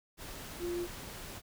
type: tone in noise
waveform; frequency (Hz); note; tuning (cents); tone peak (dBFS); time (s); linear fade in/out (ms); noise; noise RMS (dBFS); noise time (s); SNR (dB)
sine; 348.7; F4; -3; -33; 0.59-0.88; 50; pink; -45; 0.17-1.42; +9
effects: none